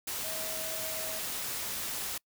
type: tone in noise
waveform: sine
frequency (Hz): 639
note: D#5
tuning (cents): +46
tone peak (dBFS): -42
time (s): 0.24-1.19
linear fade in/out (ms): 5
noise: white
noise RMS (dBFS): -36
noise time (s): 0.07-2.18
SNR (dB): -9
effects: noise-tail reverb RT60 0.1 s tail -26 dB re dry